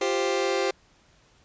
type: chord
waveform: sawtooth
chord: F suspended second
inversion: none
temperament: just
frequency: 349.2 / 392.9 / 523.8 Hz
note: F4 / G4 / C5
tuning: 0 / +4 / +2 cents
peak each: -26 / -22 / -23 dBFS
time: 0.01-0.71 s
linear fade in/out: 5 ms
effects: pink hiss -60 dBFS RMS until 1.44 s + resampled to 16000 Hz